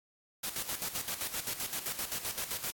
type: noise with tremolo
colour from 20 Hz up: white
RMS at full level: -35 dBFS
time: 0.43-2.72 s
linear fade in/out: 10 ms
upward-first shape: square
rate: 7.7 Hz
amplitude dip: 65%
effects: AAC 64 kbps